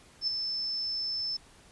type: tone with ADSR envelope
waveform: sine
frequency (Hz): 5274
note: E8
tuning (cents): 0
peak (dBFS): -24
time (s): 0.21-1.37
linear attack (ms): 67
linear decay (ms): 3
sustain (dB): -6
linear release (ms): 7
effects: pink hiss -57 dBFS RMS until 1.71 s + resampled to 24000 Hz